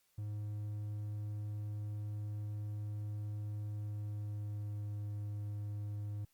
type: tone with pitch glide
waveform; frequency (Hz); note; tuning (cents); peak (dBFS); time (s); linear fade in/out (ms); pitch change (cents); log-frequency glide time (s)
triangle; 104.7 to 103.56; G#2 to G#2; +15 to -4; -36; 0.18-6.25; 5; -19; 3.7-5.04
effects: white hiss -75 dBFS RMS until 6.33 s + Opus 48 kbps